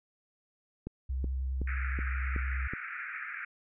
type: click train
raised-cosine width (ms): 3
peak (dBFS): -24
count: 6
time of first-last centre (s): 0.87-2.736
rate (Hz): 2.68
type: tone with vibrato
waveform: sine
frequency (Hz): 65.41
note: C2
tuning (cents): 0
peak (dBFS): -30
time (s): 1.09-2.68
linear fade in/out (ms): 10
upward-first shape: sine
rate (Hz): 9.6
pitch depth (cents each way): 15
type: band-pass noise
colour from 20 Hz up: pink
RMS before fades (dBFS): -40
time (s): 1.67-3.45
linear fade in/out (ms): 5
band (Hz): 1300 to 2400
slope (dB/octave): 96
effects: none